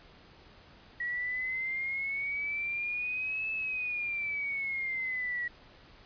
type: exponential two-way sweep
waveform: sine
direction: up then down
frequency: 1918 to 2617 to 1918 Hz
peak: -31 dBFS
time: 1-5.48 s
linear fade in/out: 5 ms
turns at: 3.51 s
effects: pink hiss -56 dBFS RMS until 6.05 s + resampled to 11025 Hz